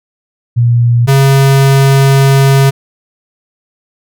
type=tone pair in turn; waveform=sine / square; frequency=119.1 / 136.52 Hz; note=A#2 / C#3; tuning=+38 / -26 cents; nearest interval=major second; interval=236 cents; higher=second; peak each=-5 dBFS; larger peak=neither; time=0.56-1.07 / 1.07-2.71 s; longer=second; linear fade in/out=20 ms; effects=none